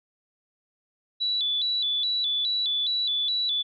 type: tone with vibrato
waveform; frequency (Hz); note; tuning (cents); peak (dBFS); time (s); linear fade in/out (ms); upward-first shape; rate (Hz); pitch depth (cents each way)
sine; 3692; A#7; -17; -23; 1.2-3.63; 20; square; 2.4; 110
effects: none